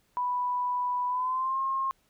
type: tone with pitch glide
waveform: sine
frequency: 987.8 to 1071 Hz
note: B5 to C6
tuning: 0 to +40 cents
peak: -26 dBFS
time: 0.17-1.91 s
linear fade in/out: 0 ms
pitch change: +140 cents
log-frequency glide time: 1.08-1.59 s
effects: pink hiss -69 dBFS RMS until 2.09 s